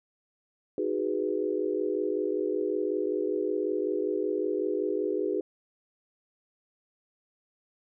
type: chord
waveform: sine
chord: G# minor seventh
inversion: second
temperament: equal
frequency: 311.1 / 370 / 415.3 / 493.9 Hz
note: D#4 / F#4 / G#4 / B4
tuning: 0 / 0 / 0 / 0 cents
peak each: -33 / -31 / -30 / -34 dBFS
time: 0.78-5.41 s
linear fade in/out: 2 ms
effects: none